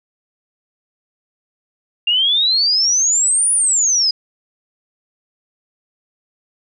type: exponential two-way sweep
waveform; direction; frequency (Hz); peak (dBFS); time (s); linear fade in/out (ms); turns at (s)
sine; up then down; 2774 to 9850 to 4888; -12; 2.07-4.11; 5; 3.52
effects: none